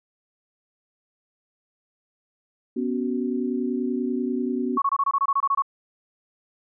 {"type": "chord", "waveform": "sine", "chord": "B suspended second", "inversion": "none", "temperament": "equal with one note detuned", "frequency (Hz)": [246.9, 277.2, 373.2], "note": ["B3", "C#4", "F#4"], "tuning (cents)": [0, 0, 15], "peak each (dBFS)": [-25, -29, -29], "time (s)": [2.76, 4.78], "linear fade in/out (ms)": 10}
{"type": "tone bursts", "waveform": "sine", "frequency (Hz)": 1108.7, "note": "C#6", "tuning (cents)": 0, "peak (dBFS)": -18, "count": 12, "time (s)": [4.77, 5.622], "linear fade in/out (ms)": 5, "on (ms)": 49, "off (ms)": 24}
{"effects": []}